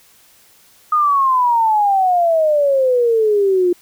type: exponential sweep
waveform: sine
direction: down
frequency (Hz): 1244.5 to 348.4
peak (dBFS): -11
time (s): 0.92-3.73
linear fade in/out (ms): 5
effects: white hiss -50 dBFS RMS until 3.81 s